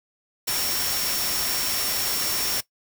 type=tone in noise; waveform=sine; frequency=5500 Hz; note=F8; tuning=27 cents flat; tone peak=-30 dBFS; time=0.47-2.61 s; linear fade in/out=10 ms; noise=white; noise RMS=-26 dBFS; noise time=0.47-2.61 s; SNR=-7 dB; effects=noise-tail reverb RT60 0.1 s tail -18 dB re dry